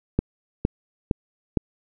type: click train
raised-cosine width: 3 ms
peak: -6 dBFS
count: 4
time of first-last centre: 0.19-1.572 s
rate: 2.17 Hz
effects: none